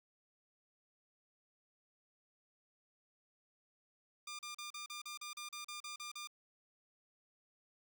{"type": "tone bursts", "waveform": "10% pulse", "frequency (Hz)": 1200, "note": "D6", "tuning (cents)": 37, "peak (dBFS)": -36, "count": 13, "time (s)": [4.27, 6.274], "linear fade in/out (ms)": 5, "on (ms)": 120, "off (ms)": 37, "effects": []}